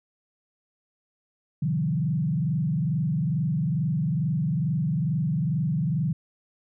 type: tone with frequency modulation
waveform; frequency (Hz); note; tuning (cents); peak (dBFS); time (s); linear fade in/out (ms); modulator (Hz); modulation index
sine; 155.56; D#3; 0; -22; 1.62-6.13; 5; 22.3; 1.2
effects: none